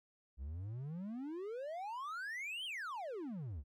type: exponential two-way sweep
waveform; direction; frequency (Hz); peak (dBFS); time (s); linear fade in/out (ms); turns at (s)
triangle; up then down; 61.5 to 3238 to 61.5; -39; 0.37-3.64; 50; 2.65
effects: none